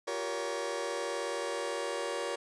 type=chord; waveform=sawtooth; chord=G half-diminished seventh; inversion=third; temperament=just; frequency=352.8 / 392 / 470.4 / 564.5 Hz; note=F4 / G4 / Bb4 / Db5; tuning=+18 / 0 / +16 / +31 cents; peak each=-37 / -37 / -33 / -33 dBFS; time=0.07-2.36 s; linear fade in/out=10 ms; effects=resampled to 22050 Hz